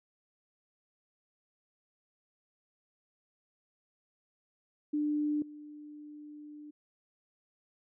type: tone with level steps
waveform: sine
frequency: 297.8 Hz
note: D4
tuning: 24 cents sharp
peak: -28 / -45 dBFS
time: 4.93-6.71 s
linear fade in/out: 10 ms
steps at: 5.42 s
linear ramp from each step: 2 ms
effects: none